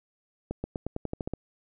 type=accelerating click train; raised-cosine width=2 ms; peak=-18 dBFS; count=10; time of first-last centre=0.51-1.336 s; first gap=130 ms; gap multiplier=0.91; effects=none